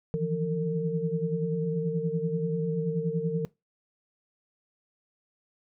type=tone cluster; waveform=sine; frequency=155.7 / 166.6 / 176.5 / 454.7 Hz; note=D#3 / E3 / F3 / A#4; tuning=+2 / +19 / +19 / -43 cents; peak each=-34 / -30 / -36 / -29 dBFS; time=0.14-3.45 s; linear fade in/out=0 ms; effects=noise-tail reverb RT60 0.2 s tail -20 dB re dry